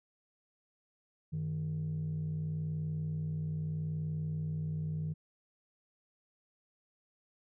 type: tone pair together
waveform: sine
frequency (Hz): 94.77 / 155.56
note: F#2 / D#3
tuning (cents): +42 / 0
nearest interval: major sixth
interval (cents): 858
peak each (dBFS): -39 / -32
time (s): 1.32-5.14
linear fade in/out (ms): 20
effects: tanh soft clip ceiling -30 dBFS